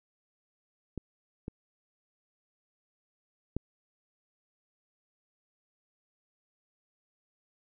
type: clicks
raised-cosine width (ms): 3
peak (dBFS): -23 / -24 / -18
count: 3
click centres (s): 0.977 / 1.481 / 3.566
effects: none